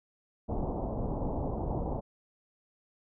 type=low-pass noise; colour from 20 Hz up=pink; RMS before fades=-33 dBFS; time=0.48-2.01 s; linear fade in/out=20 ms; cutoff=920 Hz; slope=48 dB/octave; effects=none